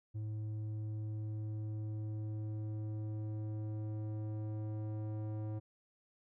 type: tone with low-pass filter sweep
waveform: square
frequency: 107.5 Hz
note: A2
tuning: 40 cents flat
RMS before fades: -40 dBFS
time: 0.14-5.6 s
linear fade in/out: 20 ms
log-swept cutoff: 220 to 600 Hz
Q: 0.81
effects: none